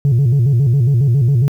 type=tone with vibrato; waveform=sine; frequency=128.8 Hz; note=C3; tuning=27 cents flat; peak=-7 dBFS; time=0.05-1.48 s; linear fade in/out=0 ms; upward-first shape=square; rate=7.3 Hz; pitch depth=160 cents each way; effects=tanh soft clip ceiling -8 dBFS + 8-bit